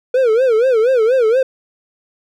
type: tone with vibrato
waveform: triangle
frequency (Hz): 479.8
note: A#4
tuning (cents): +50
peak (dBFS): -8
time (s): 0.14-1.43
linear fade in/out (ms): 5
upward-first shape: sine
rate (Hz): 4.2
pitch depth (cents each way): 180
effects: none